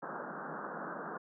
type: band-pass noise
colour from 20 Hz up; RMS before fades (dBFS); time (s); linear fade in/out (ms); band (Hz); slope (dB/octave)
white; -42; 0.02-1.18; 10; 150 to 1600; 96
effects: none